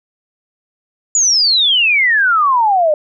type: exponential sweep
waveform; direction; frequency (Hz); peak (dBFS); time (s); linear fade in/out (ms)
sine; down; 7040 to 587.3; -9; 1.15-2.94; 2
effects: none